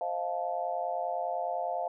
sine chord, F dominant seventh, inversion second, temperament just, 523.8 / 628.6 / 698.5 / 873.1 Hz, C5 / Eb5 / F5 / A5, +2 / +18 / 0 / -14 cents, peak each -38 / -37 / -32 / -38 dBFS, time 0.01-1.88 s, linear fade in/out 2 ms, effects none

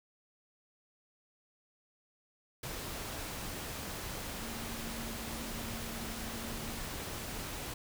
sine tone in noise, 228.4 Hz, A#3, 35 cents flat, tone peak -45 dBFS, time 4.43-6.78 s, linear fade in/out 5 ms, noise pink, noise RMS -41 dBFS, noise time 2.63-7.74 s, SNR -7 dB, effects none

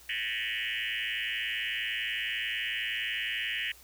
sine tone with frequency modulation, 2407 Hz, D7, 42 cents sharp, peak -30 dBFS, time 0.09-3.72 s, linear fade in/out 5 ms, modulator 111 Hz, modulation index 6.1, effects added 60 Hz sine -60 dBFS peak until 3.83 s + white hiss -55 dBFS RMS until 3.83 s

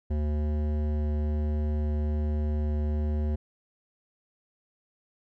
triangle tone with hard clipping, 75.1 Hz, D2, 39 cents sharp, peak -27 dBFS, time 0.1-3.36 s, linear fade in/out 10 ms, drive 18 dB, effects none

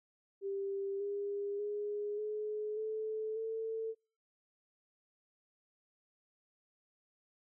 sine tone with pitch steps, 394.2 / 404.1 / 414.3 / 424.7 / 435.4 / 446.3 Hz, G4 / G#4 / G#4 / G#4 / A4 / A4, +10 / -47 / -4 / +39 / -18 / +25 cents, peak -35 dBFS, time 0.41-3.95 s, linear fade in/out 50 ms, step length 590 ms, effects noise-tail reverb RT60 0.4 s tail -26 dB re dry

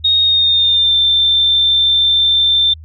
sine tone with pitch glide, 3729 to 3567 Hz, A#7 to A7, 0 to +23 cents, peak -9 dBFS, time 0.04-2.74 s, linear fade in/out 10 ms, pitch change -77 cents, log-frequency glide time 0.23-0.95 s, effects added 79 Hz sine -32 dBFS peak until 2.84 s

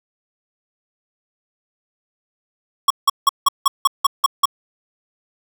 square tone bursts, 1108.7 Hz, C#6, in tune, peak -10 dBFS, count 9, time 2.88-4.456 s, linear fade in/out 5 ms, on 24 ms, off 170 ms, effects none

